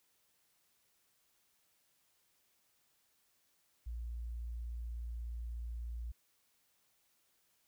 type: tone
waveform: sine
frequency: 58.27 Hz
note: A#1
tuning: in tune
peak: -39 dBFS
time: 3.86-6.12 s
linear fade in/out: 10 ms
effects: white hiss -75 dBFS RMS until 7.67 s